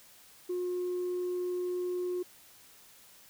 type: tone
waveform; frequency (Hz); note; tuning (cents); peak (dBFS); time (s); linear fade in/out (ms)
sine; 359.3; F4; +49; -29; 0.49-2.23; 10
effects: tanh soft clip ceiling -28 dBFS + white hiss -57 dBFS RMS until 3.29 s